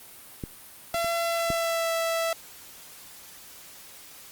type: clicks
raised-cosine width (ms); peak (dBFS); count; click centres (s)
3; -19 / -27 / -27 / -17; 4; 0.438 / 0.945 / 1.045 / 1.503
type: tone with pitch glide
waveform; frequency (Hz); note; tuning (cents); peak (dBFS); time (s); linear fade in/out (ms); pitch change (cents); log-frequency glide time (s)
sawtooth; 676 to 660.6; E5 to E5; +43 to +4; -21; 0.94-2.33; 2; -39; 1.22-1.93
effects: white hiss -47 dBFS RMS until 4.31 s + Opus 32 kbps